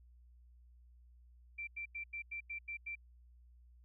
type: tone bursts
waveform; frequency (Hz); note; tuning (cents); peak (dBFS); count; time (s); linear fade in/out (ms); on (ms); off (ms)
sine; 2349; D7; 0; -40; 8; 1.58-2.955; 10; 94; 89
effects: added 60 Hz sine -59 dBFS peak until 3.84 s